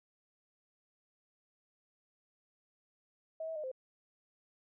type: tone with pitch steps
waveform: sine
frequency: 641 / 647 / 612 / 520 Hz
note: E5 / E5 / D#5 / C5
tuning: -49 / -32 / -29 / -11 cents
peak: -37 dBFS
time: 3.4-3.716 s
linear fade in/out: 5 ms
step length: 79 ms
effects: none